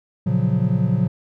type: chord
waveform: triangle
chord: Gb major seventh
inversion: first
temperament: equal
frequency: 116.54 / 138.59 / 174.61 / 185 Hz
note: Bb2 / Db3 / F3 / Gb3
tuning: 0 / 0 / 0 / 0 cents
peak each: -20 dBFS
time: 0.26-1.08 s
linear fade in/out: 10 ms
effects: none